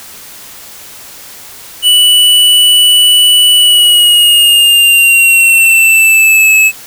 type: tone with pitch glide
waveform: square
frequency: 2960 to 2592 Hz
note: F#7 to E7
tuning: 0 to -30 cents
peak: -4 dBFS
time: 1.82-6.72 s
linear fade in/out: 50 ms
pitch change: -230 cents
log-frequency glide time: 3.56-6.54 s
effects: white hiss -31 dBFS RMS until 6.86 s